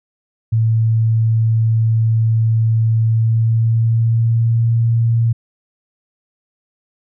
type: tone with pitch glide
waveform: sine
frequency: 112.5 to 115.53 Hz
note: A2 to A#2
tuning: +39 to -15 cents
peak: -11 dBFS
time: 0.52-5.33 s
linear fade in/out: 10 ms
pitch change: +46 cents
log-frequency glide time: 3.05-4.68 s
effects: none

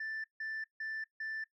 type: tone bursts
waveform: sine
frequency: 1766 Hz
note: A6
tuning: 6 cents sharp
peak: -35 dBFS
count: 4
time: 0-1.44 s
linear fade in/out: 5 ms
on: 240 ms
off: 160 ms
effects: noise-tail reverb RT60 0.1 s tail -20 dB re dry + tanh soft clip ceiling -35 dBFS

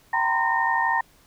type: tone cluster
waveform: sine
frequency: 776 / 919 / 991 / 1037 / 1836 Hz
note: G5 / A#5 / B5 / C6 / A#6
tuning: -18 / -25 / +6 / -16 / -27 cents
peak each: -29 / -23 / -30 / -31 / -24 dBFS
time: 0.13-1.01 s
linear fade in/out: 5 ms
effects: pink hiss -57 dBFS RMS until 1.26 s

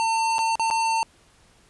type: tone with dropouts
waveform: square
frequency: 901 Hz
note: A5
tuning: 41 cents sharp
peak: -21 dBFS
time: 0-1.03 s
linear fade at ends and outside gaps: 0 ms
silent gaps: 0.383-0.39 / 0.555-0.596 / 0.702-0.71 s
effects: pink hiss -57 dBFS RMS until 1.69 s + resampled to 24000 Hz

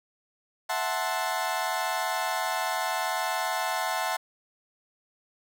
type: chord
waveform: 30% pulse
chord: F# half-diminished seventh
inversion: third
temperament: equal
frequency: 659.3 / 740 / 880 / 1046.5 Hz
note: E5 / F#5 / A5 / C6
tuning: 0 / 0 / 0 / 0 cents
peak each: -31 / -29 / -29 / -31 dBFS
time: 0.69-4.17 s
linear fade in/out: 10 ms
effects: none

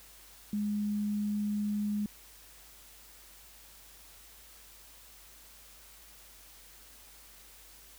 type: tone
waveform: sine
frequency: 207.7 Hz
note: G#3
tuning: in tune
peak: -29 dBFS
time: 0.53-2.06 s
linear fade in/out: 2 ms
effects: added 50 Hz sine -61 dBFS peak until 7.98 s + white hiss -55 dBFS RMS until 7.98 s

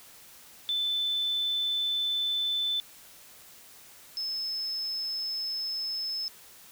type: tone pair in turn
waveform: sine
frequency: 3520 / 5216 Hz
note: A7 / E8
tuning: 0 / -19 cents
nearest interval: perfect fifth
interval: 681 cents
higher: second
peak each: -26 / -30 dBFS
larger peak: first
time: 0.69-2.8 / 4.17-6.28 s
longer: neither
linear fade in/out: 0 ms
effects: white hiss -52 dBFS RMS until 6.71 s

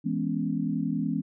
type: chord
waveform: sine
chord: C# minor seventh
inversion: first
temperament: equal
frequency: 164.81 / 207.7 / 246.9 / 277.2 Hz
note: E3 / G#3 / B3 / C#4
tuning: 0 / 0 / 0 / 0 cents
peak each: -31 dBFS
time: 0.04-1.22 s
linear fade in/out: 20 ms
effects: none

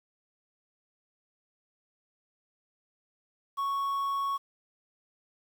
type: tone with quantisation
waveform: triangle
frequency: 1108.7 Hz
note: C#6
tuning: in tune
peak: -26 dBFS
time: 3.57-4.38 s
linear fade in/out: 20 ms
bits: 9
effects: none

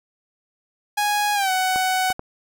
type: tone with pitch glide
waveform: sawtooth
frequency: 829 to 747.1 Hz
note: G#5 to F#5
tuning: -3 to +17 cents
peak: -15 dBFS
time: 0.97-2.13 s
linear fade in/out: 10 ms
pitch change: -180 cents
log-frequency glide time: 1.34-1.51 s
type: clicks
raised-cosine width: 1 ms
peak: -17 dBFS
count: 3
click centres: 1.76 / 2.103 / 2.194 s
effects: none

